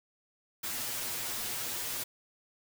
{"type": "noise with comb filter", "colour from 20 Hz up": "white", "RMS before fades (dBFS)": -36, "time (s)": [0.63, 2.04], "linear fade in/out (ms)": 10, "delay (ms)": 8.3, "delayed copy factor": 0.6, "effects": []}